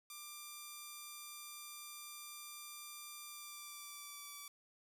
5% pulse tone with pitch glide, 1188 to 1155.5 Hz, D6 to D6, +20 to -28 cents, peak -37 dBFS, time 0.1-4.48 s, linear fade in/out 2 ms, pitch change -48 cents, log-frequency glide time 3.27-4.36 s, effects none

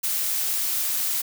blue noise, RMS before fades -25 dBFS, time 0.03-1.22 s, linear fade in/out 10 ms, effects none

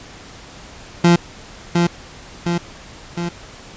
30% pulse tone with echo, 172.2 Hz, F3, 24 cents flat, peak -6 dBFS, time 1.04-1.16 s, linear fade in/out 5 ms, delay 710 ms, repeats 3, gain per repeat -4 dB, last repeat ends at 3.29 s, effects pink hiss -39 dBFS RMS until 3.76 s + resampled to 16000 Hz

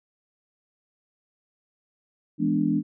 sine chord, E dominant seventh, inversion none, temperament equal, 164.81 / 207.7 / 246.9 / 293.7 Hz, E3 / G#3 / B3 / D4, 0 / 0 / 0 / 0 cents, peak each -28 / -26 / -27 / -24 dBFS, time 2.38-2.83 s, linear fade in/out 50 ms, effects none

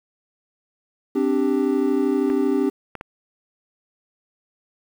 triangle chord, C suspended second, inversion none, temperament just, 261.6 / 294.3 / 392.4 Hz, C4 / D4 / G4, 0 / +4 / +2 cents, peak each -20 dBFS, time 1.15-2.7 s, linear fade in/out 10 ms
clicks, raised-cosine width 0.5 ms, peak -18 dBFS, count 3, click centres 2.301 / 2.953 / 3.011 s
effects 8-bit

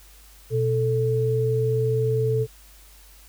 sine tone pair together, 122.33 / 440 Hz, B2 / A4, -16 / 0 cents, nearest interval octave + minor seventh, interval 2216 cents, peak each -22 dBFS, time 0.5-2.47 s, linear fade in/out 50 ms, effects added 50 Hz sine -49 dBFS peak until 3.28 s + white hiss -52 dBFS RMS until 3.28 s

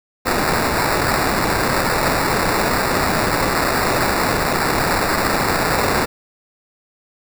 violet noise with sample-and-hold, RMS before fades -18 dBFS, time 0.25-6.06 s, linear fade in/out 20 ms, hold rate 3150 Hz, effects none

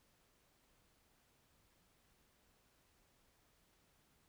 silence, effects pink hiss -74 dBFS RMS until 4.28 s

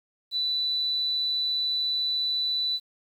sine tone, 3977 Hz, B7, 11 cents sharp, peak -24 dBFS, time 0.31-2.8 s, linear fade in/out 50 ms, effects 9-bit

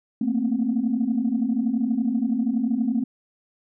sine tone cluster, 221.9 / 234.2 / 263 Hz, A3 / A#3 / C4, +15 / +8 / +9 cents, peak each -24 dBFS, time 0.21-3.04 s, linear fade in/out 5 ms, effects tanh soft clip ceiling -13 dBFS

